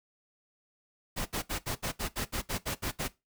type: noise bursts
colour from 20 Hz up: pink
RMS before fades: -33 dBFS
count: 12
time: 1.16-3.084 s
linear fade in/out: 20 ms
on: 98 ms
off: 68 ms
effects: noise-tail reverb RT60 0.2 s tail -17 dB re dry